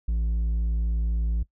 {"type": "tone with low-pass filter", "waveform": "square", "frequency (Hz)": 56, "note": "A1", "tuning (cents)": 31, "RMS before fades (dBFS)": -25, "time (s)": [0.08, 1.43], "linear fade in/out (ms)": 5, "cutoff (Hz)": 120, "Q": 0.51, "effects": ["noise-tail reverb RT60 0.1 s tail -19 dB re dry"]}